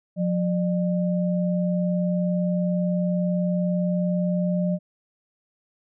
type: tone pair together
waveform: sine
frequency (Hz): 178.9 / 601.7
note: F3 / D5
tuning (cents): +42 / +42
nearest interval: octave + major sixth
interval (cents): 2100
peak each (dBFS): -21 / -28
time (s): 0.16-4.79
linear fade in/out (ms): 50
effects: none